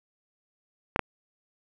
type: clicks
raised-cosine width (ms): 0.5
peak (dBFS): -8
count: 2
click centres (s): 0.961 / 0.993
effects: none